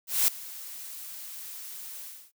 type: noise with ADSR envelope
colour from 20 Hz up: blue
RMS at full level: -21 dBFS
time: 0.07-2.32 s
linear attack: 210 ms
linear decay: 3 ms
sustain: -20 dB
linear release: 300 ms
effects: noise-tail reverb RT60 0.1 s tail -25 dB re dry